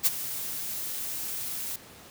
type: noise with ADSR envelope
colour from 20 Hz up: blue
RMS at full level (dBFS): -20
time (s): 0.03-1.76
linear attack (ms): 33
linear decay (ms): 28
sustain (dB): -14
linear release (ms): 4
effects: pink hiss -49 dBFS RMS until 2.1 s + high-pass 80 Hz 12 dB/octave